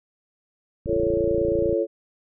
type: chord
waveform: sine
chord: F augmented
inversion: none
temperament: equal with one note detuned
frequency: 343.2 / 440 / 554.4 Hz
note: F4 / A4 / C#5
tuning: -30 / 0 / 0 cents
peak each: -24 dBFS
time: 0.86-1.87 s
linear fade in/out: 50 ms
type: click train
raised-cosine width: 5 ms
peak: -19 dBFS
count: 26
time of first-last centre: 0.86-1.728 s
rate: 28.8 Hz
effects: none